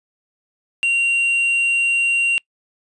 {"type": "tone with quantisation", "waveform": "triangle", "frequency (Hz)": 2760, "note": "F7", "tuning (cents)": -21, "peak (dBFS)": -13, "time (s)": [0.83, 2.38], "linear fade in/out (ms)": 0, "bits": 6, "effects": ["noise-tail reverb RT60 0.1 s tail -25 dB re dry", "resampled to 24000 Hz"]}